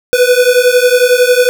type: beating tone pair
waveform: square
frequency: 490 / 501 Hz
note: B4 / B4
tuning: -14 / +25 cents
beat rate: 11 Hz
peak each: -10 dBFS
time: 0.13-1.49 s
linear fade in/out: 0 ms
effects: none